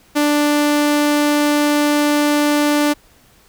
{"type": "tone", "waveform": "sawtooth", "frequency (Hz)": 294.3, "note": "D4", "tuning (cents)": 4, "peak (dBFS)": -9, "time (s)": [0.15, 2.94], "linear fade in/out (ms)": 20, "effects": ["pink hiss -51 dBFS RMS until 3.48 s"]}